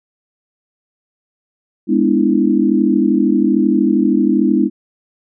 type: chord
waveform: sine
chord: E dominant seventh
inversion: first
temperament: just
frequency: 206 / 247.2 / 296.7 / 329.6 Hz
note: G#3 / B3 / D4 / E4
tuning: -14 / +2 / +18 / 0 cents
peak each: -16 dBFS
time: 1.87-4.7 s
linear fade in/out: 50 ms
effects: none